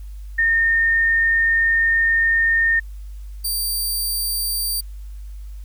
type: tone pair in turn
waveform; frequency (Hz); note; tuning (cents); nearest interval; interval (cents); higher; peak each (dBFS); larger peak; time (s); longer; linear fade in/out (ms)
sine / 10% pulse; 1827 / 4660; A#6 / D8; -35 / -14; octave + major third; 1621; second; -14 / -14; neither; 0.38-2.8 / 3.44-4.81; first; 10
effects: added 50 Hz sine -31 dBFS peak until 5.64 s + white hiss -57 dBFS RMS until 5.64 s